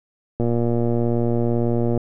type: click train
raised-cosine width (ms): 2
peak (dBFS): -9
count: 187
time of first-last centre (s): 0.4-1.976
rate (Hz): 118
effects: none